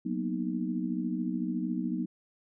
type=chord; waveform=sine; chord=B major seventh; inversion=second; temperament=equal; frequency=185 / 233.1 / 246.9 / 311.1 Hz; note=F#3 / A#3 / B3 / D#4; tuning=0 / 0 / 0 / 0 cents; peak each=-34 / -36 / -34 / -35 dBFS; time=0.05-2.06 s; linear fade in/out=10 ms; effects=none